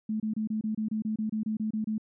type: tone bursts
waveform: sine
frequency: 216.7 Hz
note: A3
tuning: 26 cents flat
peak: -27 dBFS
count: 14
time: 0.09-1.981 s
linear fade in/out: 5 ms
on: 110 ms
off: 27 ms
effects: none